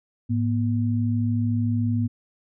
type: tone pair together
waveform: sine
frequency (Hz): 107.1 / 240.4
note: A2 / B3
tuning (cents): -46 / -46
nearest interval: octave + major second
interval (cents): 1400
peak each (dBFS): -22 / -24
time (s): 0.29-2.08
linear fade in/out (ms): 20
effects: none